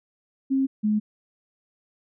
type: tone pair in turn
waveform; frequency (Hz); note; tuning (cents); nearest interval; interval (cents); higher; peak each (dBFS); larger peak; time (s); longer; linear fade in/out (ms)
sine; 268.2 / 212.1; C4 / G#3; +43 / +37; major third; 406; first; -19; neither; 0.5-0.67 / 0.83-1; neither; 20
effects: none